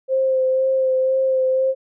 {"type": "tone with vibrato", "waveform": "sine", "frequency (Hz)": 524, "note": "C5", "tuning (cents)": 2, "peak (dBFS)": -15, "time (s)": [0.08, 1.75], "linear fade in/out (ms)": 50, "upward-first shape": "sine", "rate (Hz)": 2, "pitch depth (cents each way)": 17, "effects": []}